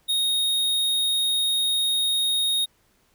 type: tone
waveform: square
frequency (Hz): 3729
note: A#7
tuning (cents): 0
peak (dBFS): -21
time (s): 0.08-2.66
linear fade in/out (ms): 20
effects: pink hiss -64 dBFS RMS until 3.14 s